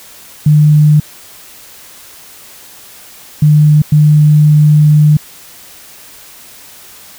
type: tone bursts at uneven times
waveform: sine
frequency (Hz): 150.5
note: D3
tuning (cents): +43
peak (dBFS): -3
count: 3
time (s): 0.46-1 / 3.42-3.82 / 3.92-5.17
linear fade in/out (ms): 5
effects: white hiss -36 dBFS RMS until 7.18 s